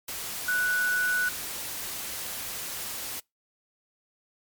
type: tone in noise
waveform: sine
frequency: 1480 Hz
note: F#6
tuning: in tune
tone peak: -23 dBFS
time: 0.48-1.29 s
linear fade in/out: 5 ms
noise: white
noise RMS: -35 dBFS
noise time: 0.08-3.2 s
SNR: +9 dB
effects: noise-tail reverb RT60 0.2 s tail -26 dB re dry + MP3 96 kbps